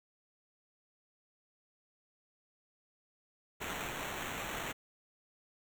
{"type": "noise with sample-and-hold", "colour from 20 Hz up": "white", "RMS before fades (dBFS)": -40, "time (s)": [3.6, 4.73], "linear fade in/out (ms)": 20, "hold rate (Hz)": 4900, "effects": []}